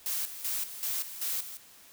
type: noise with tremolo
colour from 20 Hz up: blue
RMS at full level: -32 dBFS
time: 0.06-1.57 s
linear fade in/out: 0 ms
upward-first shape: square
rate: 2.6 Hz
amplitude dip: 70%
effects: white hiss -55 dBFS RMS until 1.92 s